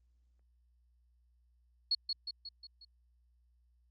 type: tone with echo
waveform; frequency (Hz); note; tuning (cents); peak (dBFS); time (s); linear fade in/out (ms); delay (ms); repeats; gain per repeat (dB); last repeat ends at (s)
sine; 4344; C#8; -36; -27; 1.91-1.95; 5; 180; 5; -5; 2.85
effects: added 60 Hz sine -67 dBFS peak until 3.9 s + Opus 32 kbps